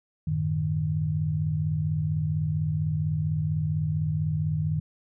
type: tone cluster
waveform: sine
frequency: 93.6 / 109.3 / 153.6 Hz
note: F#2 / A2 / D#3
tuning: +20 / -11 / -22 cents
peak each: -30 / -34 / -25 dBFS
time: 0.27-4.8 s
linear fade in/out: 5 ms
effects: none